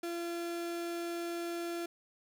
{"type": "tone", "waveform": "35% pulse", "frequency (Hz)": 341.7, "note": "F4", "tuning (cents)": -38, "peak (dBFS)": -34, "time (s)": [0.03, 1.86], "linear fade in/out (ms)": 5, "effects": []}